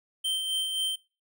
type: tone with tremolo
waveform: square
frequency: 3122 Hz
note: G7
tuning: 8 cents flat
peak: -26 dBFS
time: 0.24-0.96 s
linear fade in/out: 10 ms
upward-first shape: sine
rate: 3.8 Hz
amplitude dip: 40%
effects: noise-tail reverb RT60 0.3 s tail -24 dB re dry